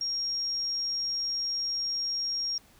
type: tone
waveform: sine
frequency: 5580 Hz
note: F8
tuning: 2 cents flat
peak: -28 dBFS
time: 0.01-2.58 s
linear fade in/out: 2 ms
effects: pink hiss -59 dBFS RMS until 2.79 s